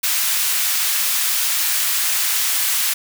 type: high-pass noise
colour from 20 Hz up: white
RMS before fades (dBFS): -19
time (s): 0.03-2.94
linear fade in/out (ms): 10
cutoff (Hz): 1300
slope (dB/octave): 12
effects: none